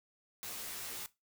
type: noise with comb filter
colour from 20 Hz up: white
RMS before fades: -43 dBFS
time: 0.43-1.06 s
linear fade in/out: 0 ms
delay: 16 ms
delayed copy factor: -0.95
effects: noise-tail reverb RT60 0.2 s tail -17 dB re dry